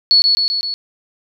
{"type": "tone with echo", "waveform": "sine", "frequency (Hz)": 4400, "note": "C#8", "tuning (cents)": -14, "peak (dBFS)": -7, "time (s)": [0.11, 0.22], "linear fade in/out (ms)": 0, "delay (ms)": 130, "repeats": 4, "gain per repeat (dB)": -3, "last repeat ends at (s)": 0.74, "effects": []}